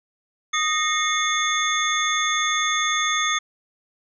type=tone cluster; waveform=sine; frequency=1240 / 1849 / 2164 / 3489 / 6440 Hz; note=D#6 / A#6 / C#7 / A7 / G8; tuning=-6 / -15 / -42 / -15 / +46 cents; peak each=-24 / -28 / -27 / -25 / -27 dBFS; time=0.53-3.39 s; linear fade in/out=10 ms; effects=none